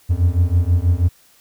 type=beating tone pair; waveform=triangle; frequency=84.4 / 90.6 Hz; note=E2 / F#2; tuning=+41 / -36 cents; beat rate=6.2 Hz; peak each=-14 dBFS; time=0.09-1.09 s; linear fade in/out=20 ms; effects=white hiss -53 dBFS RMS until 1.4 s